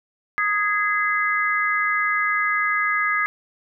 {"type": "chord", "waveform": "sine", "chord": "Ab major", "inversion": "second", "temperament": "equal with one note detuned", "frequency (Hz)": [1244.5, 1661.2, 2049], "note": ["Eb6", "Ab6", "C7"], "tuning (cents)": [0, 0, -37], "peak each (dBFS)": -23, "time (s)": [0.38, 3.26], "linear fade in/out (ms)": 0, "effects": []}